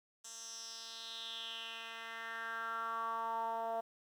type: tone with band-pass filter sweep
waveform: 10% pulse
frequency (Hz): 227.5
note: A#3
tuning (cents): -42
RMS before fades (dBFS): -42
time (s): 0.24-3.81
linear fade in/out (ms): 10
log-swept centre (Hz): 7000 to 700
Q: 4.6
effects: 11-bit

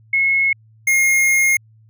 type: tone pair in turn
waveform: sine / square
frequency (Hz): 2177 / 2141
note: C#7 / C7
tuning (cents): -32 / +39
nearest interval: unison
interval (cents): 29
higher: first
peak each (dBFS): -13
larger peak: neither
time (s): 0.13-0.53 / 0.87-1.57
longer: second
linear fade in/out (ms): 5
effects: added 110 Hz sine -47 dBFS peak until 1.89 s

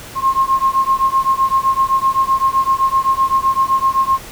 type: beating tone pair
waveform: sine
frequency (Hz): 1066 / 1073.8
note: C6 / C6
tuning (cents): +32 / +45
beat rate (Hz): 7.8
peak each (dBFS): -15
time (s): 0.15-4.2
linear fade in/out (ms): 50
effects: pink hiss -34 dBFS RMS until 4.31 s

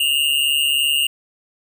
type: tone with amplitude modulation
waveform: square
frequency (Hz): 2827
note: F7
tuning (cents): +20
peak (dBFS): -13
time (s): 0-1.07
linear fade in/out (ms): 5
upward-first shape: sine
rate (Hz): 143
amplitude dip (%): 70
effects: none

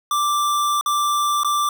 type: tone with dropouts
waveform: square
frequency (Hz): 1176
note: D6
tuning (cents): +2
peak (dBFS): -18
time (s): 0.11-1.69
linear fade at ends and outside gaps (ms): 2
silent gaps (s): 0.811-0.86 / 1.434-1.446
effects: none

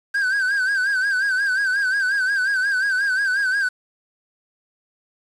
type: tone with vibrato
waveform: triangle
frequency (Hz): 1568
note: G6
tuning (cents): 0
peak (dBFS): -16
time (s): 0.14-3.69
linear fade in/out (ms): 10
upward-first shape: sine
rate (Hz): 5.6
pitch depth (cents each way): 91
effects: resampled to 24000 Hz + 7-bit

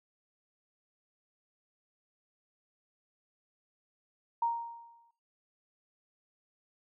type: tone with exponential decay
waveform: sine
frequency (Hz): 932.3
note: A#5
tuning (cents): 0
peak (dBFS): -25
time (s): 4.42-5.11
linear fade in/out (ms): 5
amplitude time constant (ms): 150
effects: noise-tail reverb RT60 0.8 s tail -23 dB re dry

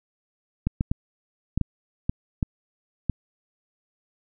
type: clicks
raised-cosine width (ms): 5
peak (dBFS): -10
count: 8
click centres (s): 0.67 / 0.809 / 0.915 / 1.576 / 1.613 / 2.095 / 2.428 / 3.097
effects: none

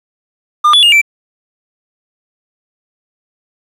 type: tone with pitch steps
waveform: triangle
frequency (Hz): 1206 / 3433 / 2839 / 2333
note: D6 / A7 / F7 / D7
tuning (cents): +46 / -43 / +28 / -12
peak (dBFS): -3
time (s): 0.64-1.016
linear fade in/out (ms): 10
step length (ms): 94
effects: resampled to 32000 Hz + 7-bit

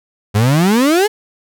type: exponential sweep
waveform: 35% pulse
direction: up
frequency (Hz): 98.7 to 440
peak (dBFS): -8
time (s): 0.34-1.08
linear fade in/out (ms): 20
effects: none

